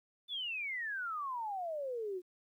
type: exponential sweep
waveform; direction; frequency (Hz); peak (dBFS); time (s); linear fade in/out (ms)
sine; down; 3558 to 349.5; -36; 0.28-2.22; 50
effects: 12-bit